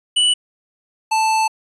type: tone pair in turn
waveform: square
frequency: 2960 / 880 Hz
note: F#7 / A5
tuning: 0 / 0 cents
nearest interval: octave + major sixth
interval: 2100 cents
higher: first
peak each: -13 / -15 dBFS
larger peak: first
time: 0.16-0.34 / 1.11-1.48 s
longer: second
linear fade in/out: 10 ms
effects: resampled to 24000 Hz